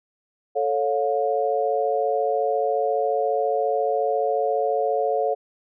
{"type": "chord", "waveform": "sine", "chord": "A augmented", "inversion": "none", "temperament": "equal with one note detuned", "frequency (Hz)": [440, 554.4, 711.9], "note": ["A4", "C#5", "E#5"], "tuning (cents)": [0, 0, 33], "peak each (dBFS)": -24, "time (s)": [0.55, 5.35], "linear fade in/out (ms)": 20, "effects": []}